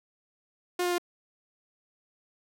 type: tone with pitch steps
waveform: sawtooth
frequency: 357.2 / 354.3 / 351.5 Hz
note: F4 / F4 / F4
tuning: +39 / +25 / +11 cents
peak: -22 dBFS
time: 0.79-0.982 s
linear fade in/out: 5 ms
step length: 64 ms
effects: none